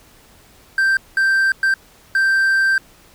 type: tone bursts at uneven times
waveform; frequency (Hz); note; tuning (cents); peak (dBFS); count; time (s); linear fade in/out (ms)
triangle; 1568; G6; 0; -11; 4; 0.78-0.97 / 1.17-1.52 / 1.63-1.74 / 2.15-2.78; 2
effects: pink hiss -49 dBFS RMS until 3.14 s